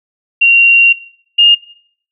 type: tone pair in turn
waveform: sine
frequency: 2758 / 2831 Hz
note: F7 / F7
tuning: -22 / +23 cents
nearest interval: unison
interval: 45 cents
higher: second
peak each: -4 dBFS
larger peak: neither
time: 0.41-0.93 / 1.38-1.55 s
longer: first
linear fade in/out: 10 ms
effects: noise-tail reverb RT60 0.6 s tail -18 dB re dry